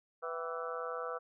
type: harmonic tone with a mistuned harmonic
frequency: 165.2 Hz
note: E3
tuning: 4 cents sharp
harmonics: 3 / 4 / 5 / 6 / 7 / 8 / 9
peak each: -40 / -45 / -49 / -52 / -44 / -42 / -50 dBFS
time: 0.22-1.19 s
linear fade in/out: 20 ms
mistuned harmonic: 5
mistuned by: -120 cents
effects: none